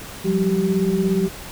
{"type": "tone cluster", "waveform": "sine", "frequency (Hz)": [178.8, 195.8, 386.1], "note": ["F3", "G3", "G4"], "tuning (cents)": [41, -2, -26], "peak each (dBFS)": -21, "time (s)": [0.24, 1.29], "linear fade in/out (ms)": 20, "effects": ["pink hiss -36 dBFS RMS until 1.51 s"]}